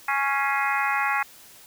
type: harmonic tone with a mistuned harmonic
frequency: 277.2 Hz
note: C#4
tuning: in tune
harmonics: 3 / 4 / 5 / 6 / 7 / 8 / 9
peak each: -27 / -28 / -29 / -30 / -30 / -31 / -32 dBFS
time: 0.08-1.23 s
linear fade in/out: 5 ms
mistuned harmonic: 8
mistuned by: -71 cents
effects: white hiss -49 dBFS RMS until 1.66 s